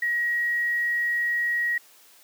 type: tone with quantisation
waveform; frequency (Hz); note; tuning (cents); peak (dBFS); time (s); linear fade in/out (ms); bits
sine; 1900; A#6; +33; -22; 0.02-1.78; 5; 8
effects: white hiss -54 dBFS RMS until 2.23 s + high-pass 300 Hz 12 dB/octave